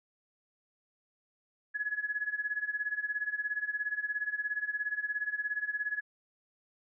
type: tone with tremolo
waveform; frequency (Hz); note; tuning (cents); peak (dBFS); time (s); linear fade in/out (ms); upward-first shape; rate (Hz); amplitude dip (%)
sine; 1690; G#6; +30; -28; 1.74-6.01; 20; sine; 17; 85
effects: none